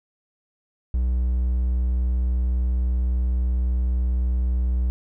triangle tone, 61.8 Hz, B1, 2 cents sharp, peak -17 dBFS, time 0.94-4.9 s, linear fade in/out 0 ms, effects none

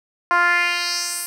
10% pulse tone with band-pass filter sweep, 349.2 Hz, F4, in tune, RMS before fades -20 dBFS, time 0.31-1.26 s, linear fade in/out 0 ms, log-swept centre 1100 to 11000 Hz, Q 2.3, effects none

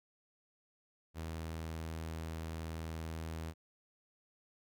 sawtooth tone, 80.8 Hz, E2, 34 cents flat, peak -36 dBFS, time 1.14-3.54 s, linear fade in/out 50 ms, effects none

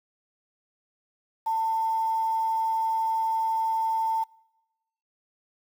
sine tone with quantisation, 894 Hz, A5, 27 cents sharp, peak -23 dBFS, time 1.46-4.24 s, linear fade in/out 10 ms, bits 8, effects noise-tail reverb RT60 1.0 s tail -25 dB re dry

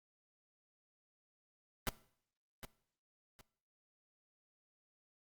pink noise with echo, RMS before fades -34 dBFS, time 1.87-1.89 s, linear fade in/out 0 ms, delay 760 ms, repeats 2, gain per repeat -12 dB, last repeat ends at 3.41 s, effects noise-tail reverb RT60 0.6 s tail -19 dB re dry + Opus 48 kbps

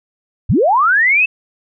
sine linear sweep, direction up, 56.8 to 2665 Hz, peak -9 dBFS, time 0.49-1.26 s, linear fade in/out 10 ms, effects none

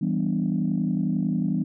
sine chord, E minor seventh, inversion none, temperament equal, 164.81 / 196 / 246.9 / 293.7 Hz, E3 / G3 / B3 / D4, 0 / 0 / 0 / 0 cents, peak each -26 / -25 / -27 / -31 dBFS, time 0.01-1.64 s, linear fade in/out 10 ms, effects tanh soft clip ceiling -13 dBFS

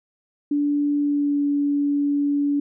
sine tone with pitch glide, 290 to 286.7 Hz, D4 to D4, -22 to -42 cents, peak -18 dBFS, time 0.51-2.6 s, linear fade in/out 5 ms, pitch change -20 cents, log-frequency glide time 0.98-1.44 s, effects none

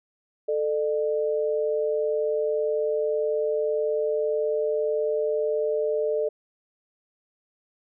sine tone pair together, 440 / 601.8 Hz, A4 / D5, 0 / +42 cents, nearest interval perfect fourth, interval 542 cents, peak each -24 / -26 dBFS, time 0.48-6.29 s, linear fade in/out 10 ms, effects none

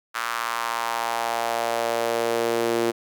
sawtooth tone with high-pass filter sweep, 116.54 Hz, A#2, in tune, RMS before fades -25 dBFS, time 0.14-2.92 s, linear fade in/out 20 ms, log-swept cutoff 1300 to 360 Hz, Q 2.7, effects none

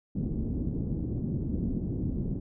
white low-pass noise, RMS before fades -31 dBFS, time 0.15-2.4 s, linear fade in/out 10 ms, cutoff 270 Hz, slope 24 dB/octave, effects none

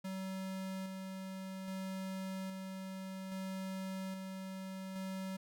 square tone with tremolo, 190 Hz, F#3, 46 cents sharp, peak -40 dBFS, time 0.04-5.37 s, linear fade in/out 10 ms, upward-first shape square, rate 0.61 Hz, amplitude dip 30%, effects none

